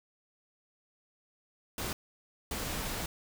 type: noise bursts at uneven times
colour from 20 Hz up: pink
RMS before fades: -36 dBFS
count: 2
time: 1.78-1.93 / 2.51-3.06 s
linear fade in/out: 2 ms
effects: none